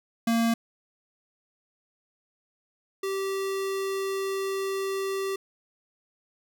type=tone pair in turn; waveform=square; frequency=230 / 388.5 Hz; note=A#3 / G4; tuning=-23 / -16 cents; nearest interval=major sixth; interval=907 cents; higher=second; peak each=-22 / -28 dBFS; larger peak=first; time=0.27-0.54 / 3.03-5.36 s; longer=second; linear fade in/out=5 ms; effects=none